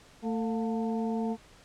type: harmonic tone with a mistuned harmonic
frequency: 223.7 Hz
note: A3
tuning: 29 cents sharp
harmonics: 1 / 2 / 3 / 4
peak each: -29 / -35 / -39 / -41 dBFS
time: 0.22-1.37 s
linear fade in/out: 50 ms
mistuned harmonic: 3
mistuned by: +84 cents
effects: pink hiss -56 dBFS RMS until 1.64 s + low-pass 8000 Hz 12 dB/octave